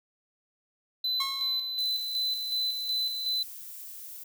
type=tone with tremolo; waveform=triangle; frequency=4021 Hz; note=B7; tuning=30 cents sharp; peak=-25 dBFS; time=1.04-3.43 s; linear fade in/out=5 ms; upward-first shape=square; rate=2.7 Hz; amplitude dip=45%
type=tone with exponential decay; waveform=sawtooth; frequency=1085 Hz; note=C#6; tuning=37 cents flat; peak=-26 dBFS; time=1.2-1.8 s; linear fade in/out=5 ms; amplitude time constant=130 ms
type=noise; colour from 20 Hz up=violet; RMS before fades=-43 dBFS; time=1.78-4.24 s; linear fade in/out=10 ms
effects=none